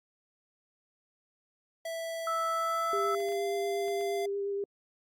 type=tone with pitch glide; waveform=square; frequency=659.3 to 688.5 Hz; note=E5 to F5; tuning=0 to -25 cents; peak=-35 dBFS; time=1.85-4.26 s; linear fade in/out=5 ms; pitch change=+75 cents; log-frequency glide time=2.51-3.46 s
type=tone; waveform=sine; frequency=1312 Hz; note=E6; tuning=9 cents flat; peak=-29 dBFS; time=2.27-3.15 s; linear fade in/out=2 ms
type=tone with vibrato; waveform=sine; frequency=400 Hz; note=G4; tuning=35 cents sharp; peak=-30 dBFS; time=2.93-4.64 s; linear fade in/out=2 ms; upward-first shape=sine; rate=8.5 Hz; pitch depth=13 cents each way
type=clicks; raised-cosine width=0.3 ms; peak=-36 dBFS; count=5; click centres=3.203 / 3.287 / 3.322 / 3.882 / 4.011 s
effects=Opus 48 kbps